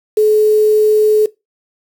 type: tone with quantisation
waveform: sine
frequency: 427.1 Hz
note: G#4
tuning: 48 cents sharp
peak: -7 dBFS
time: 0.17-1.26 s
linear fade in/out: 5 ms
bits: 5
effects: noise-tail reverb RT60 0.2 s tail -19 dB re dry